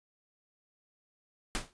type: noise with exponential decay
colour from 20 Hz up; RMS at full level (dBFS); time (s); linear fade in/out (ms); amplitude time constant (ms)
pink; -29; 1.55-1.73; 0; 37
effects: resampled to 22050 Hz